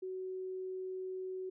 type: tone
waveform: sine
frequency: 373.7 Hz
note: F#4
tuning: 17 cents sharp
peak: -38 dBFS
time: 0.02-1.5 s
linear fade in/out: 10 ms
effects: none